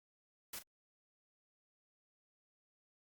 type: noise with echo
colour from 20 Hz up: white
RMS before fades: -45 dBFS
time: 0.53-0.59 s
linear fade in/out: 5 ms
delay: 37 ms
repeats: 1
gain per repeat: -11 dB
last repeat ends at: 0.627 s
effects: Opus 48 kbps